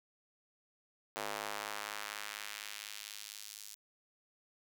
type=tone with high-pass filter sweep; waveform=square; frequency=52.1 Hz; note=G#1; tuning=6 cents sharp; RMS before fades=-44 dBFS; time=1.16-3.75 s; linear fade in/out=0 ms; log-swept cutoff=600 to 5900 Hz; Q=0.9; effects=none